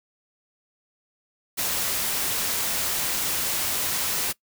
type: noise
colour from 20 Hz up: white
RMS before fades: -26 dBFS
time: 1.57-4.33 s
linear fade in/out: 20 ms
effects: noise-tail reverb RT60 0.1 s tail -21 dB re dry